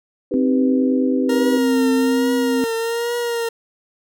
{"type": "chord", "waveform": "sine", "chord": "Eb augmented", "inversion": "none", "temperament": "equal", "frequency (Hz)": [311.1, 392, 493.9], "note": ["Eb4", "G4", "B4"], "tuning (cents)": [0, 0, 0], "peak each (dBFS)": -24, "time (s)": [0.31, 1.58], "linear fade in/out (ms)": 5}
{"type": "tone with tremolo", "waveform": "sine", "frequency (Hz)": 261.6, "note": "C4", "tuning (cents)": 0, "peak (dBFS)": -14, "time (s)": [0.34, 2.64], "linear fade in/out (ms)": 0, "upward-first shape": "triangle", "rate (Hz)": 0.82, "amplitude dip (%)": 35}
{"type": "tone with vibrato", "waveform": "40% pulse", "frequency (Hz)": 466.2, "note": "A#4", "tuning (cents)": 0, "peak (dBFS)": -19, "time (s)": [1.29, 3.49], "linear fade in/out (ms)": 5, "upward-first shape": "triangle", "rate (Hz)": 1.2, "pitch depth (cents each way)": 50}
{"effects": []}